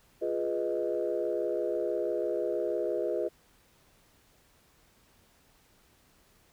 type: chord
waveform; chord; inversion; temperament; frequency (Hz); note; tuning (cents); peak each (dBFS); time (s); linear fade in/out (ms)
sine; F half-diminished seventh; none; equal; 349.2 / 415.3 / 493.9 / 622.3; F4 / Ab4 / Cb5 / Eb5; 0 / 0 / 0 / 0; -33; 0.21-3.29; 20
effects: tanh soft clip ceiling -19 dBFS + pink hiss -64 dBFS RMS until 6.52 s